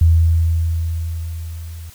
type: tone with level ramp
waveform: sine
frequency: 82.3 Hz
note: E2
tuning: 2 cents flat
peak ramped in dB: -7 to -30 dBFS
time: 0.01-1.9 s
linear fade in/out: 5 ms
effects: white hiss -45 dBFS RMS until 1.94 s